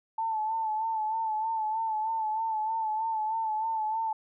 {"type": "tone with vibrato", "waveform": "sine", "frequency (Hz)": 880, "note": "A5", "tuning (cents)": 0, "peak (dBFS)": -27, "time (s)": [0.18, 4.13], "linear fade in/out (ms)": 5, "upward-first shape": "sine", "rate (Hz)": 3.2, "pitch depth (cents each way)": 45, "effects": []}